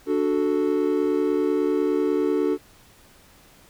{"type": "chord", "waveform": "triangle", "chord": "D major", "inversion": "none", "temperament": "equal", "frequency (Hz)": [293.7, 370, 440], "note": ["D4", "F#4", "A4"], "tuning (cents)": [0, 0, 0], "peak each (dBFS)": -22, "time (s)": [0.06, 2.58], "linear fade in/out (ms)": 50, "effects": ["pink hiss -53 dBFS RMS until 3.69 s"]}